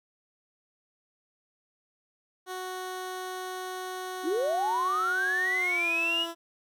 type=tone with pitch glide; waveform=15% pulse; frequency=370 to 335.4 Hz; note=F#4 to E4; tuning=0 to +30 cents; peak=-28 dBFS; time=2.46-6.35 s; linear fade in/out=50 ms; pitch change=-170 cents; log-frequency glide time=5.57-5.91 s
type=linear sweep; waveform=sine; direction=up; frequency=277.2 to 2945 Hz; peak=-25 dBFS; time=4.23-6.27 s; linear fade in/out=50 ms
effects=none